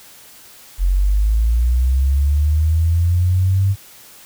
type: linear sweep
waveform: sine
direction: up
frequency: 43.7 to 99.1 Hz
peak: -12 dBFS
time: 0.78-3.76 s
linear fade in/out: 50 ms
effects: white hiss -43 dBFS RMS until 4.25 s